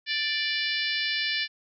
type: harmonic tone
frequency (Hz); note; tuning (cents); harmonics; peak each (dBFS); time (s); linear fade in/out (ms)
587.3; D5; 0; 3 / 4 / 5 / 6 / 7 / 8 / 9; -31 / -32 / -33 / -34 / -34 / -35 / -36; 0.06-1.48; 50
effects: none